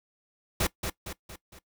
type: noise with echo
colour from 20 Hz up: pink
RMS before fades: -26 dBFS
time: 0.6-0.67 s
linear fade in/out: 5 ms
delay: 230 ms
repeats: 4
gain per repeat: -6 dB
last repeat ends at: 1.59 s
effects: noise-tail reverb RT60 0.1 s tail -19 dB re dry